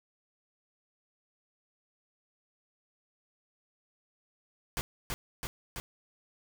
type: noise with echo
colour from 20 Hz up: pink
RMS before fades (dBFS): -33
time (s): 4.77-4.81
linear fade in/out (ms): 0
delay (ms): 330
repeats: 3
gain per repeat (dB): -2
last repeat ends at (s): 5.8
effects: none